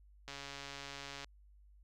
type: click train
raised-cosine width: 0.2 ms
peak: -28 dBFS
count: 136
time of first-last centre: 0.28-1.244 s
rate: 140 Hz
effects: added 50 Hz sine -59 dBFS peak until 1.83 s